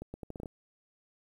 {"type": "accelerating click train", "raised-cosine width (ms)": 2, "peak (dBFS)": -27, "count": 8, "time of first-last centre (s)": [0.02, 0.458], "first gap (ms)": 120, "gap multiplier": 0.77, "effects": ["10-bit"]}